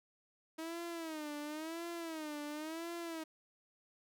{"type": "tone with vibrato", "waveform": "sawtooth", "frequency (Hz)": 316.9, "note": "D#4", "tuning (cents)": 32, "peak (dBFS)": -37, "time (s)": [0.58, 3.24], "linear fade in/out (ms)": 10, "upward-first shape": "sine", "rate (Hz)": 0.95, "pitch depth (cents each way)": 130, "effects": []}